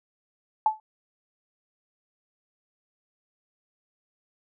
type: tone with exponential decay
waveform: sine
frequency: 867 Hz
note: A5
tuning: 26 cents flat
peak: -14 dBFS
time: 0.66-0.8 s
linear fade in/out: 2 ms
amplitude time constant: 29 ms
effects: none